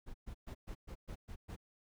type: noise bursts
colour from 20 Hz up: brown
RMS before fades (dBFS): -45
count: 8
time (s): 0.06-1.564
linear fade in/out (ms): 20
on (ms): 83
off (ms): 120
effects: none